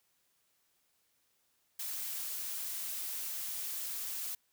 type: noise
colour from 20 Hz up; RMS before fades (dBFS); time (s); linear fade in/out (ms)
blue; -39; 1.79-4.35; 5
effects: white hiss -75 dBFS RMS until 4.52 s